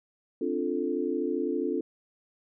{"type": "chord", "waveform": "sine", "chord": "D minor seventh", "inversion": "third", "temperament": "equal", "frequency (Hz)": [261.6, 293.7, 349.2, 440], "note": ["C4", "D4", "F4", "A4"], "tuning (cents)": [0, 0, 0, 0], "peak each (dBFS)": [-33, -32, -31, -32], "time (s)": [0.41, 1.81], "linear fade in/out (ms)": 5, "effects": []}